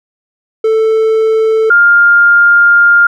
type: tone pair in turn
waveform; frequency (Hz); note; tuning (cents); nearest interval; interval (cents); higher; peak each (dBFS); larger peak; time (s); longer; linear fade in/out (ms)
triangle / sine; 441.7 / 1405.1; A4 / F6; +7 / +10; octave + minor sixth; 2003; second; -5 / -3; second; 0.64-1.7 / 1.7-3.07; second; 5
effects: none